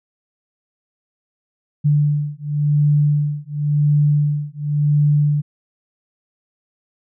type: beating tone pair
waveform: sine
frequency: 146.83 / 147.76 Hz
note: D3 / D3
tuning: 0 / +11 cents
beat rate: 0.93 Hz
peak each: -17 dBFS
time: 1.84-5.42 s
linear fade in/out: 20 ms
effects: none